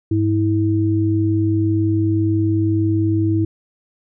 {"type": "tone pair together", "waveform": "sine", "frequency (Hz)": [102.1, 323.9], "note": ["G#2", "E4"], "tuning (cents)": [-29, -30], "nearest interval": "octave + minor sixth", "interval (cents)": 1999, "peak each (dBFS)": -17, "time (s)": [0.11, 3.45], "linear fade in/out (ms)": 5, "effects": []}